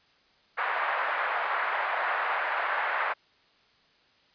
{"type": "band-pass noise", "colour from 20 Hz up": "white", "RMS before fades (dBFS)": -29, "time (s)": [0.57, 3.14], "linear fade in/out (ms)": 20, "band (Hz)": [640, 1800], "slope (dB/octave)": 24, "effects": ["white hiss -63 dBFS RMS until 4.34 s", "resampled to 11025 Hz"]}